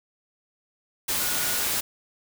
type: tone in noise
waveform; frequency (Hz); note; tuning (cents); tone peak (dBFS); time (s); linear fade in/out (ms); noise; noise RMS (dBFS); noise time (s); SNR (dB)
sine; 1451; F#6; -34; -37; 1.19-1.65; 10; white; -26; 1.08-1.81; -14
effects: none